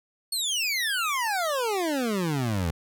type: exponential sweep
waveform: 25% pulse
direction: down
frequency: 4435 to 78.1 Hz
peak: -21 dBFS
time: 0.32-2.71 s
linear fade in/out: 5 ms
effects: none